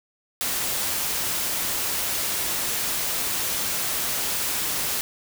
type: noise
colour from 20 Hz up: white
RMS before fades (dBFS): -26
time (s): 0.41-5.01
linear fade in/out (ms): 0
effects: none